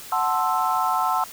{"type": "chord", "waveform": "sine", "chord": "F# half-diminished seventh", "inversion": "none", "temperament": "equal", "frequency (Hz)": [740, 880, 1046.5, 1318.5], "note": ["F#5", "A5", "C6", "E6"], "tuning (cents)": [0, 0, 0, 0], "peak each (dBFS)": -25, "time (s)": [0.12, 1.24], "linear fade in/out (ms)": 2, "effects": ["white hiss -40 dBFS RMS until 1.32 s"]}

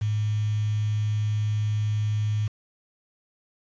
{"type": "tone with quantisation", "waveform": "sine", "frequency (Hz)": 106.2, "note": "G#2", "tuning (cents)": 39, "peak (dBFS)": -22, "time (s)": [0.01, 2.48], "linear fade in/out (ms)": 10, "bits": 7, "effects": ["resampled to 16000 Hz"]}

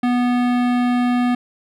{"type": "tone with hard clipping", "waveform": "sine", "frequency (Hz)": 245.4, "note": "B3", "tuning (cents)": -11, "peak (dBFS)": -17, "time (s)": [0.03, 1.35], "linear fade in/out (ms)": 5, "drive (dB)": 18, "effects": []}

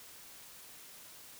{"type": "silence", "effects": ["white hiss -53 dBFS RMS until 1.39 s"]}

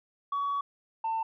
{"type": "tone pair in turn", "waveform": "sine", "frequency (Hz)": [1129, 896.1], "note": ["C#6", "A5"], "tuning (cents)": [31, 31], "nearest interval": "major third", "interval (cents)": 400, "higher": "first", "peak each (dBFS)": -26, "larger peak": "neither", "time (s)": [[0.32, 0.61], [1.04, 1.23]], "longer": "first", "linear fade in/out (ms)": 5, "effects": ["tanh soft clip ceiling -25 dBFS"]}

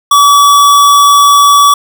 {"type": "tone", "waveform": "square", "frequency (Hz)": 1143, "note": "D6", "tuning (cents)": -47, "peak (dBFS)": -3, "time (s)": [0.11, 1.74], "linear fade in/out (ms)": 5, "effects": []}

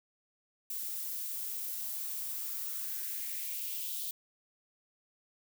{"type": "noise with high-pass filter sweep", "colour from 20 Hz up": "violet", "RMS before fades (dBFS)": -38, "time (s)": [0.7, 4.11], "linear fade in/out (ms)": 2, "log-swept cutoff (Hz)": [280, 3600], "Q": 3.1, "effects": []}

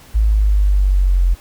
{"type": "linear sweep", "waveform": "sine", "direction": "down", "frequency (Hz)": [54.3, 43.66], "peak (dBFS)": -10, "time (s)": [0.14, 1.35], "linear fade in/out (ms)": 20, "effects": ["pink hiss -44 dBFS RMS until 1.4 s"]}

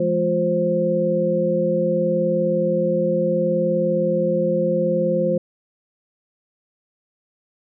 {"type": "tone cluster", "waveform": "sine", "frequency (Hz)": [170.3, 209.6, 354.3, 525], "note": ["F3", "G#3", "F4", "C5"], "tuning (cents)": [-43, 16, 25, 6], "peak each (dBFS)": [-24, -25, -25, -19], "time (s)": [0, 5.38], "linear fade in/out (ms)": 5, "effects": []}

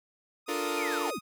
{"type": "tone", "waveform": "sawtooth", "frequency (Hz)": 1244.5, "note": "D#6", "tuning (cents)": 0, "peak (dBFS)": -32, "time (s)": [0.46, 1.21], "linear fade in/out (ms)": 50}
{"type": "chord", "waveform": "sawtooth", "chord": "Bb major seventh", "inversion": "first", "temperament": "equal", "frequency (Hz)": [293.7, 349.2, 440, 466.2], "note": ["D4", "F4", "A4", "Bb4"], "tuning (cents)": [0, 0, 0, 0], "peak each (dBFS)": -32, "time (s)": [0.48, 1.11], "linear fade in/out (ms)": 10}
{"type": "linear sweep", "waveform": "sine", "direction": "down", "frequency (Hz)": [2521, 152.7], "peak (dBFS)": -34, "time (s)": [0.77, 1.19], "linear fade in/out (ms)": 5}
{"effects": []}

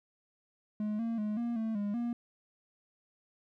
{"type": "tone with pitch steps", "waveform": "triangle", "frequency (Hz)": [211.5, 229.5, 211.2, 236.2, 222.5, 204.4, 237.6], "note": ["G#3", "A#3", "G#3", "A#3", "A3", "G#3", "A#3"], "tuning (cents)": [32, -27, 29, 23, 20, -27, 33], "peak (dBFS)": -29, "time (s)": [0.8, 2.13], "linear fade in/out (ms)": 2, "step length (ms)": 190, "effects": []}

